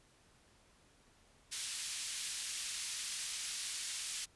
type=band-pass noise; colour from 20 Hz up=white; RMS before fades=-41 dBFS; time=1.51-4.26 s; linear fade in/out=20 ms; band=2400 to 9600 Hz; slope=12 dB/octave; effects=pink hiss -67 dBFS RMS until 4.35 s + resampled to 24000 Hz